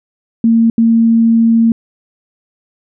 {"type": "tone bursts at uneven times", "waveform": "sine", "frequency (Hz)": 228.4, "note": "A#3", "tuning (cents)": -35, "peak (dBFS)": -6, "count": 2, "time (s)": [[0.44, 0.7], [0.78, 1.72]], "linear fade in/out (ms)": 2, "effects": []}